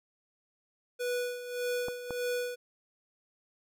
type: tone with tremolo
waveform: square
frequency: 490.9 Hz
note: B4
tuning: 10 cents flat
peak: -30 dBFS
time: 0.99-2.56 s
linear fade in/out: 20 ms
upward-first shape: sine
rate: 1.7 Hz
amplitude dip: 70%
type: clicks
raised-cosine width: 1 ms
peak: -23 dBFS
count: 2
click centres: 1.884 / 2.107 s
effects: none